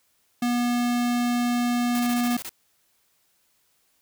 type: tone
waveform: square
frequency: 241.9 Hz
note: B3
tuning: 36 cents flat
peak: -22 dBFS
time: 0.42-2.37 s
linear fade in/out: 5 ms
type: noise bursts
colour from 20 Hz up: white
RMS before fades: -35 dBFS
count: 8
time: 1.95-2.492 s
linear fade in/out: 0 ms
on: 45 ms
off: 26 ms
effects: white hiss -67 dBFS RMS until 4.01 s